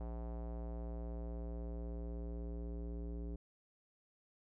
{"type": "tone with low-pass filter sweep", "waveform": "square", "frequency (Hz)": 58.1, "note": "A#1", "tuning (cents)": -5, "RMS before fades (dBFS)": -43, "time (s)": [0, 3.36], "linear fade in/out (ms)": 5, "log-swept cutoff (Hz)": [750, 390], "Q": 1.8, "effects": []}